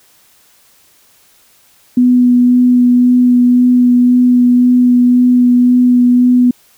sine tone with vibrato, 246.9 Hz, B3, in tune, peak -5 dBFS, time 1.97-6.51 s, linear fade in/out 5 ms, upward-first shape sine, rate 1.9 Hz, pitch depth 11 cents each way, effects white hiss -49 dBFS RMS until 6.77 s

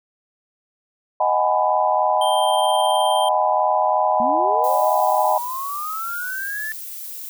sine chord, G# minor seventh, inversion second, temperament just, 623 / 747.5 / 830.6 / 996.7 Hz, D#5 / F#5 / G#5 / B5, +2 / +17 / 0 / +16 cents, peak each -21 dBFS, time 1.2-5.38 s, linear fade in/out 5 ms
square tone with tremolo, 3160 Hz, G7, 13 cents sharp, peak -24 dBFS, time 2.21-3.29 s, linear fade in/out 5 ms, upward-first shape triangle, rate 19 Hz, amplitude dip 30%
sine linear sweep, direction up, 221.2 to 1760 Hz, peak -25 dBFS, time 4.2-6.72 s, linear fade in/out 0 ms
violet noise, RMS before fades -33 dBFS, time 4.64-7.29 s, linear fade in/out 0 ms
effects none

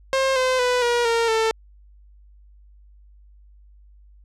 sawtooth tone with pitch steps, 533 / 514.2 / 496.2 / 478.7 / 461.9 / 445.6 Hz, C5 / C5 / B4 / A#4 / A#4 / A4, +32 / -30 / +8 / +46 / -16 / +22 cents, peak -14 dBFS, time 0.13-1.51 s, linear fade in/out 0 ms, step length 230 ms, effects added 50 Hz sine -47 dBFS peak until 4.24 s + low-pass 7000 Hz 12 dB/octave

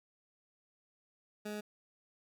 20% pulse tone, 209.8 Hz, G#3, 18 cents sharp, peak -34 dBFS, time 1.45-1.61 s, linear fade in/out 10 ms, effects none

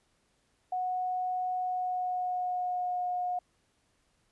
sine tone with pitch glide, 734 to 720.6 Hz, F#5 to F#5, -14 to -46 cents, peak -29 dBFS, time 0.72-3.39 s, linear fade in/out 5 ms, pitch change -32 cents, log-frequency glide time 1.6-3.05 s, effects pink hiss -72 dBFS RMS until 4.31 s + resampled to 24000 Hz

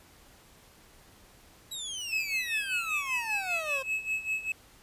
25% pulse exponential sweep, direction down, 3926 to 523.3 Hz, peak -31 dBFS, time 1.71-3.83 s, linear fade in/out 10 ms
triangle tone with tremolo, 2584 Hz, E7, 35 cents flat, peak -25 dBFS, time 2.12-4.52 s, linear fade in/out 2 ms, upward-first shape sine, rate 5.1 Hz, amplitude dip 80%
effects pink hiss -57 dBFS RMS until 4.82 s + resampled to 32000 Hz

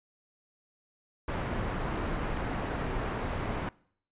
pink low-pass noise, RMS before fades -33 dBFS, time 1.28-3.69 s, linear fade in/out 2 ms, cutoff 1700 Hz, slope 12 dB/octave, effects noise-tail reverb RT60 0.6 s tail -23 dB re dry + resampled to 8000 Hz

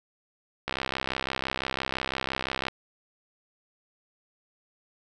click train, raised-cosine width 0.3 ms, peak -12 dBFS, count 133, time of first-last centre 0.68-2.683 s, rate 65.9 Hz, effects none

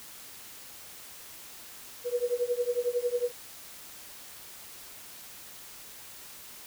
sine tone with tremolo, 486.3 Hz, B4, 27 cents flat, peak -22 dBFS, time 2.04-3.32 s, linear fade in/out 50 ms, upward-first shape triangle, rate 11 Hz, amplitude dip 100%, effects white hiss -47 dBFS RMS until 6.66 s

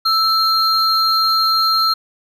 triangle tone pair together, 1318.5 / 4198 Hz, E6 / C8, 0 / +5 cents, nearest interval octave + minor sixth, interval 2005 cents, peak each -14 dBFS, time 0.05-1.94 s, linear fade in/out 10 ms, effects none

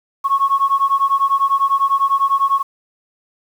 sine beating tone pair, 1095 / 1105 Hz, C#6 / C#6, -22 / -6 cents, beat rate 10 Hz, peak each -15 dBFS, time 0.24-2.63 s, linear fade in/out 20 ms, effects tanh soft clip ceiling -6 dBFS + 7-bit

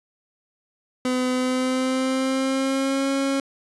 30% pulse tone with pitch glide, 253.4 to 273.2 Hz, B3 to C#4, +45 to -25 cents, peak -18 dBFS, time 1.05-3.4 s, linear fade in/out 2 ms, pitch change +130 cents, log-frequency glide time 1.31-3.1 s, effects resampled to 24000 Hz + 9-bit

